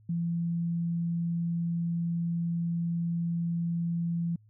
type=tone; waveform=sine; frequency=169.4 Hz; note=E3; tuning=48 cents sharp; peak=-27 dBFS; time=0.09-4.36 s; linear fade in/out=5 ms; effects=added 107 Hz sine -56 dBFS peak until 4.49 s